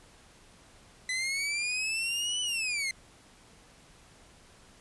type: linear two-way sweep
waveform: sawtooth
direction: up then down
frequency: 2000 to 3000 to 2072 Hz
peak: -26 dBFS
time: 1.09-2.91 s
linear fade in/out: 2 ms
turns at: 2.41 s
effects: pink hiss -57 dBFS RMS until 4.8 s + resampled to 24000 Hz